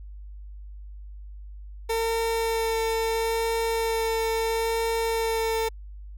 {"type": "tone with vibrato", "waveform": "30% pulse", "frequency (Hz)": 452.6, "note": "A4", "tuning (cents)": 49, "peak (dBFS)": -21, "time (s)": [1.89, 5.69], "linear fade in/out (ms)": 10, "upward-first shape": "sine", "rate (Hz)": 0.75, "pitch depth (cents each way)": 11, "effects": ["added 50 Hz sine -38 dBFS peak until 6.17 s"]}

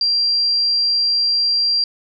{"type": "tone", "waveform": "sine", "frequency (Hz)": 4741, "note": "D8", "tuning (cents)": 16, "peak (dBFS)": -14, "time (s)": [0.01, 1.84], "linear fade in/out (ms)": 2, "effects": []}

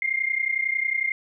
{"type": "tone pair together", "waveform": "sine", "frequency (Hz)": [2100, 2131], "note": ["C7", "C7"], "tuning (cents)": [6, 31], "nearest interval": "unison", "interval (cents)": 25, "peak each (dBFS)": -25, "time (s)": [0.02, 1.12], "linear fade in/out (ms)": 2, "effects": []}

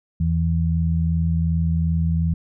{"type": "tone pair together", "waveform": "sine", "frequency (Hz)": [82.12, 164.81], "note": ["E2", "E3"], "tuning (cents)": [-6, 0], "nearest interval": "octave", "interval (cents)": 1206, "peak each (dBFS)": -20, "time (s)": [0.2, 2.34], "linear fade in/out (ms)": 5, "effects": []}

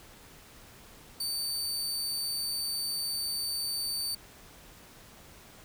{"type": "tone", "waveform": "sawtooth", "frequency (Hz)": 4573, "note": "D8", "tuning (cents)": -47, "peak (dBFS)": -28, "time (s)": [1.2, 4.15], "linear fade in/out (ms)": 5, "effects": ["pink hiss -53 dBFS RMS until 5.64 s"]}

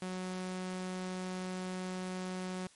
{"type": "tone", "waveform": "sawtooth", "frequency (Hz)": 184.4, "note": "F#3", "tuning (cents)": -6, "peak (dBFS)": -33, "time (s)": [0.02, 2.67], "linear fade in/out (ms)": 2, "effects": ["white hiss -62 dBFS RMS until 2.75 s", "MP3 48 kbps"]}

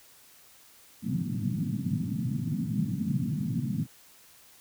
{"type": "band-pass noise", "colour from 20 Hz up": "white", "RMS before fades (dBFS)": -30, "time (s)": [1.02, 3.87], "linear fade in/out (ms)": 50, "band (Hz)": [110, 240], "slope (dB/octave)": 48, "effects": ["white hiss -56 dBFS RMS until 4.6 s"]}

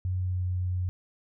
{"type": "tone with pitch glide", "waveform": "sine", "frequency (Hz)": [91.9, 90.84], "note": ["F#2", "F#2"], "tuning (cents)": [-11, -31], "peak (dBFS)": -26, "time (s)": [0.05, 0.89], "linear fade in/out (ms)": 0, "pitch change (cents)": -20, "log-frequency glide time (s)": [0.19, 0.43], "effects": []}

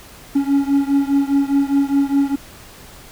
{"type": "beating tone pair", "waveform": "triangle", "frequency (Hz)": [277.2, 282.1], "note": ["C#4", "C#4"], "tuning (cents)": [0, 30], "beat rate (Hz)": 4.9, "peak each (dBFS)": [-14, -16], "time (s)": [0.35, 2.36], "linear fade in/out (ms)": 10, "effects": ["pink hiss -41 dBFS RMS until 3.11 s"]}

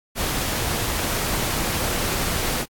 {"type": "noise", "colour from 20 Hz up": "pink", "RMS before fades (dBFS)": -24, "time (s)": [0.15, 2.66], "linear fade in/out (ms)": 50, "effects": ["AAC 64 kbps"]}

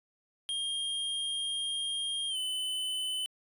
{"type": "tone with pitch glide", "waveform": "square", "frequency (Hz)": [3221, 3023], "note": ["G7", "F#7"], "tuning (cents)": [46, 36], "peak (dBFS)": -32, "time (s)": [0.49, 3.26], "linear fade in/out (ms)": 0, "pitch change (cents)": -110, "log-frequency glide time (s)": [2.29, 2.37], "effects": ["resampled to 32000 Hz"]}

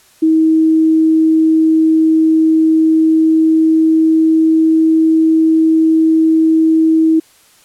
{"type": "tone with pitch glide", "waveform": "sine", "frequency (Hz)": [318.8, 320.6], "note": ["D#4", "E4"], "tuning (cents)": [42, -48], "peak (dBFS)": -7, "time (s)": [0.22, 7.2], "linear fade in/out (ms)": 10, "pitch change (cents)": 10, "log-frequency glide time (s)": [2.77, 4.95], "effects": ["white hiss -48 dBFS RMS until 7.64 s", "low-pass 12000 Hz 12 dB/octave"]}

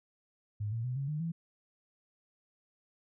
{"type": "tone with pitch steps", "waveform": "sine", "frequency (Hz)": [104.5, 114.62, 125.72, 137.89, 151.24, 165.88], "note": ["G#2", "A#2", "B2", "C#3", "D#3", "E3"], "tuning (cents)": [11, -29, 31, -9, -49, 11], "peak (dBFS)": -32, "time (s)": [0.6, 1.32], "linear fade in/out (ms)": 10, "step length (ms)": 120, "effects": []}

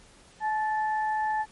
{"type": "tone pair together", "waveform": "sine", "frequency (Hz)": [859.9, 1760], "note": ["A5", "A6"], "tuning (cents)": [-40, 0], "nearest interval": "octave", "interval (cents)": 1240, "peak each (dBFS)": [-25, -34], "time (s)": [0.4, 1.46], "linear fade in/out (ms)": 50, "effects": ["pink hiss -55 dBFS RMS until 1.51 s", "MP3 48 kbps"]}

